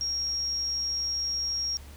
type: tone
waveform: sine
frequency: 5588 Hz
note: F8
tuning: in tune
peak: -27 dBFS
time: 0.01-1.77 s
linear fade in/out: 0 ms
effects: added 71 Hz sine -44 dBFS peak until 1.96 s + pink hiss -52 dBFS RMS until 1.96 s